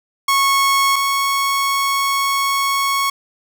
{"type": "tone pair in turn", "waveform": "sawtooth", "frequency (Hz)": [1100, 1104], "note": ["C#6", "C#6"], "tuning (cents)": [-14, -7], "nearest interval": "unison", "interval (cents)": 7, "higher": "second", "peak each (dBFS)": [-9, -12], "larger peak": "first", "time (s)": [[0.28, 0.96], [0.96, 3.1]], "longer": "second", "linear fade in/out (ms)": 5, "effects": []}